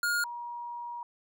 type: tone pair in turn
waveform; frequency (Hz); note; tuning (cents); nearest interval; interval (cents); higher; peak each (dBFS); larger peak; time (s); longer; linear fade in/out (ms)
square / sine; 1425 / 953.5; F6 / A#5; +34 / +39; perfect fifth; 695; first; -27 / -36; first; 0.03-0.24 / 0.24-1.03; second; 2
effects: none